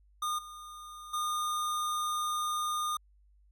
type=tone with level steps; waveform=square; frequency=1219 Hz; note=D#6; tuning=36 cents flat; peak=-31 / -45 / -31 dBFS; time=0.22-2.97 s; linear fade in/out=5 ms; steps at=0.38 / 1.13 s; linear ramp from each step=10 ms; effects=added 50 Hz sine -60 dBFS peak until 3.51 s